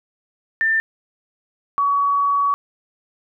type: tone pair in turn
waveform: sine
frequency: 1789 / 1129.8 Hz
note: A6 / C#6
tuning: +28 / +33 cents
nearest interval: minor sixth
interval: 795 cents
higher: first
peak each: -15 dBFS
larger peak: neither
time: 0.61-0.8 / 1.78-2.54 s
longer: second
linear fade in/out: 0 ms
effects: none